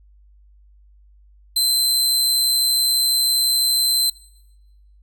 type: tone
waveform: sawtooth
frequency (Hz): 4083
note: C8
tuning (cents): -43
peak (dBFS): -13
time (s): 1.56-4.1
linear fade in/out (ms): 5
effects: noise-tail reverb RT60 1.0 s tail -22 dB re dry + added 50 Hz sine -48 dBFS peak until 5.02 s